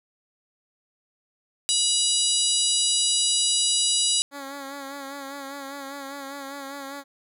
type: harmonic tone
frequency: 970 Hz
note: B5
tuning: 31 cents flat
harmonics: 3 / 4 / 5 / 6 / 7 / 8 / 9 / 10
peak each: -28 / -25 / -28 / -33 / -34 / -26 / -36 / -27 dBFS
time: 1.69-4.22 s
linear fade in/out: 0 ms
type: tone with vibrato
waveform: 10% pulse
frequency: 277.2 Hz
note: C#4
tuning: in tune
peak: -26 dBFS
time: 4.31-7.04 s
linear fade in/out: 50 ms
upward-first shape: sine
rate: 5 Hz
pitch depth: 43 cents each way
effects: none